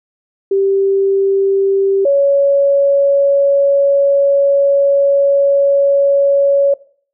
sine tone pair in turn, 391.2 / 559.3 Hz, G4 / C#5, -4 / +15 cents, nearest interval tritone, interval 619 cents, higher second, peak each -10 / -8 dBFS, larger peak second, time 0.51-2.05 / 2.05-6.74 s, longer second, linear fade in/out 5 ms, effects noise-tail reverb RT60 0.5 s tail -19 dB re dry

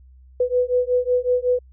sine beating tone pair, 493.9 / 499.3 Hz, B4 / B4, 0 / +19 cents, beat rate 5.4 Hz, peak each -20 / -20 dBFS, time 0.4-1.59 s, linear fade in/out 5 ms, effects added 64 Hz sine -45 dBFS peak until 1.72 s

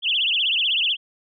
sine tone with vibrato, 3031 Hz, F#7, 41 cents sharp, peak -18 dBFS, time 0.02-0.97 s, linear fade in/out 50 ms, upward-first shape triangle, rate 16 Hz, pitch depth 270 cents each way, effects none

